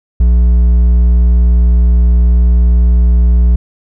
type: tone with hard clipping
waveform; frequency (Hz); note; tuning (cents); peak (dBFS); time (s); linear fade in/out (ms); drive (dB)
triangle; 59.6; A#1; +39; -6; 0.2-3.56; 5; 7
effects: none